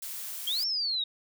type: noise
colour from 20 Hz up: blue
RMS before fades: -38 dBFS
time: 0.02-0.64 s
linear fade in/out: 5 ms
type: exponential two-way sweep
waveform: sine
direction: up then down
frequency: 3136 to 5520 to 3723 Hz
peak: -27 dBFS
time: 0.47-1.04 s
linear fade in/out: 5 ms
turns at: 0.66 s
effects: none